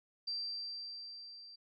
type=tone with level ramp; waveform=sine; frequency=4699 Hz; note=D8; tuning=in tune; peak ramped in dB=-35 to -51 dBFS; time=0.27-1.56 s; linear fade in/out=10 ms; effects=none